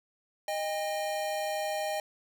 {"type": "tone pair together", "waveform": "square", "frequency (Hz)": [620.2, 802], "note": ["D#5", "G5"], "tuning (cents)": [-6, 39], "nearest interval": "major third", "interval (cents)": 445, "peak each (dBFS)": [-33, -35], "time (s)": [0.48, 2], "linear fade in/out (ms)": 2, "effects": []}